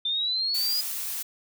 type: exponential sweep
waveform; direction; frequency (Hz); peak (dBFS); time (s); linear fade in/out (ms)
sine; up; 3557 to 4978; -24; 0.05-0.81; 5
type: noise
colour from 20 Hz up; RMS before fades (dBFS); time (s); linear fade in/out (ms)
blue; -32; 0.54-1.23; 10
effects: none